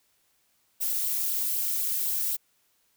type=noise with flanger; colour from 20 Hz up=violet; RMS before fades=-28 dBFS; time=0.8-2.37 s; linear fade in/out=20 ms; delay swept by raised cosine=0.22 to 2.22 ms; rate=3.9 Hz; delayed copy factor=+0.5; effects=white hiss -69 dBFS RMS until 2.96 s